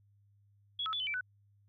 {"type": "tone with pitch steps", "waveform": "sine", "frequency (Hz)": [3353, 1295, 3454, 3039, 2327, 1495], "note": ["G#7", "E6", "A7", "F#7", "D7", "F#6"], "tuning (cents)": [16, -31, -33, 46, -17, 17], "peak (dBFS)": -33, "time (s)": [0.79, 1.21], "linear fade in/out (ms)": 5, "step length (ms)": 70, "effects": ["added 101 Hz sine -64 dBFS peak until 1.68 s"]}